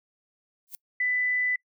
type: noise with exponential growth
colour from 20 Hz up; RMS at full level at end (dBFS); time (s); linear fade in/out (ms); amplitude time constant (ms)
violet; -34; 0.67-0.75; 0; 16
type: tone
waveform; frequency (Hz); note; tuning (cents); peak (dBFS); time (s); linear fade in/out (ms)
sine; 1994; B6; +16; -23; 1-1.56; 5
effects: noise-tail reverb RT60 0.1 s tail -25 dB re dry